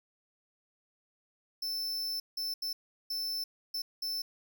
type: tone bursts at uneven times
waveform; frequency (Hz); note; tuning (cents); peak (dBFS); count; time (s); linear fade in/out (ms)
45% pulse; 5300; E8; +9; -33; 6; 1.62-2.2 / 2.37-2.54 / 2.62-2.73 / 3.1-3.44 / 3.74-3.82 / 4.02-4.22; 5
effects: 11-bit